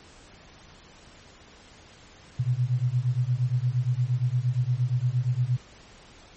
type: beating tone pair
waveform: sine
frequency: 120 / 128.6 Hz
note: B2 / C3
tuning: -49 / -30 cents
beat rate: 8.6 Hz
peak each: -25 / -25 dBFS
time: 2.39-5.57 s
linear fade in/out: 10 ms
effects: pink hiss -51 dBFS RMS until 6.36 s + MP3 32 kbps